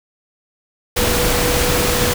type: tone in noise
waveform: sine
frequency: 488.8 Hz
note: B4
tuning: 18 cents flat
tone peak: -21 dBFS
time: 0.96-2.14 s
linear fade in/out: 10 ms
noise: pink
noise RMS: -17 dBFS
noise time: 0.96-2.14 s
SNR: -7 dB
effects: none